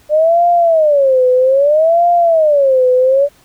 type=tone with vibrato; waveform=sine; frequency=593 Hz; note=D5; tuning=17 cents sharp; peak=-7 dBFS; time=0.09-3.29 s; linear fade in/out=50 ms; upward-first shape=sine; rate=0.62 Hz; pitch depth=280 cents each way; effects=pink hiss -49 dBFS RMS until 3.44 s